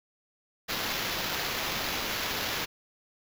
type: noise with sample-and-hold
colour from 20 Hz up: violet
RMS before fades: -32 dBFS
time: 0.68-2.66 s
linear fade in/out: 20 ms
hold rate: 8820 Hz
effects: none